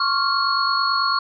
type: tone cluster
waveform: sine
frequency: 1079 / 1128 / 1389 / 4343 Hz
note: C#6 / C#6 / F6 / C#8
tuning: -47 / +30 / -10 / -36 cents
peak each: -23 dBFS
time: 0-1.19 s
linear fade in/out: 5 ms
effects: none